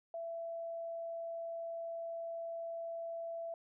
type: tone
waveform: sine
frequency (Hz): 668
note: E5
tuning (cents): +23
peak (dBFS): -39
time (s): 0.14-3.54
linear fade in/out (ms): 2
effects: none